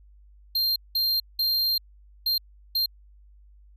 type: tone bursts at uneven times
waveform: square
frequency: 4186 Hz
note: C8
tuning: in tune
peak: -22 dBFS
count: 5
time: 0.55-0.76 / 0.95-1.2 / 1.39-1.78 / 2.26-2.38 / 2.75-2.86 s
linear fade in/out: 5 ms
effects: added 50 Hz sine -50 dBFS peak until 3.76 s